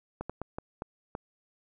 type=slowing click train; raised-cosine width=1 ms; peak=-21 dBFS; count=6; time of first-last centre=0.21-1.151 s; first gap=86 ms; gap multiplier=1.4; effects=none